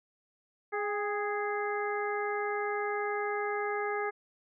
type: harmonic tone with a mistuned harmonic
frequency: 415.3 Hz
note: G#4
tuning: in tune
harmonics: 1 / 2 / 3 / 4 / 5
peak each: -33 / -36 / -38 / -39 / -40 dBFS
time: 0.72-4.11 s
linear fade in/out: 20 ms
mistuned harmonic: 2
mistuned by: -39 cents
effects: none